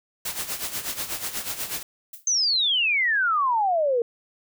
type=noise with tremolo; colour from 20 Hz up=white; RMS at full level=-28 dBFS; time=0.25-1.83 s; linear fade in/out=5 ms; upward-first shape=sine; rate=8.2 Hz; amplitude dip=70%
type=noise with exponential decay; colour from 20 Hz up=violet; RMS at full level=-35 dBFS; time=2.13-2.29 s; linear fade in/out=5 ms; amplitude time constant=34 ms
type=exponential sweep; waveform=sine; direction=down; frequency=6360 to 455.8 Hz; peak=-19 dBFS; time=2.27-4.02 s; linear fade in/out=2 ms
effects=none